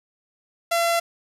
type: tone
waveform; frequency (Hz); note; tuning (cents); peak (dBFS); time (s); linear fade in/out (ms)
sawtooth; 679; F5; -49; -15; 0.71-1; 10
effects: resampled to 32000 Hz + 7-bit